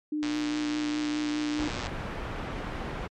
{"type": "tone with vibrato", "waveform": "sine", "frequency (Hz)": 299.7, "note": "D4", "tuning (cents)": 35, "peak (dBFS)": -27, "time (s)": [0.12, 1.68], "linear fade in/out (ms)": 5, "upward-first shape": "triangle", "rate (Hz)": 4.9, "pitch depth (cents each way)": 19}
{"type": "click train", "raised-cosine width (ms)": 0.2, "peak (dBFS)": -18, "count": 196, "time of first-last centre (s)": [0.23, 1.869], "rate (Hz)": 119}
{"type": "low-pass noise", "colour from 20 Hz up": "pink", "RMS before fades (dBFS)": -35, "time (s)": [1.58, 3.08], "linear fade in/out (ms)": 20, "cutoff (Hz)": 2100, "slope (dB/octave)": 12}
{"effects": ["MP3 64 kbps"]}